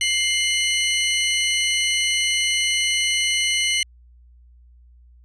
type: tone pair together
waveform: sawtooth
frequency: 2100 / 2970 Hz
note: C7 / F#7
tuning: +6 / +6 cents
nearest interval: tritone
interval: 600 cents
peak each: -18 dBFS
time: 0.01-3.83 s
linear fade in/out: 2 ms
effects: added 60 Hz sine -47 dBFS peak until 5.24 s + resampled to 22050 Hz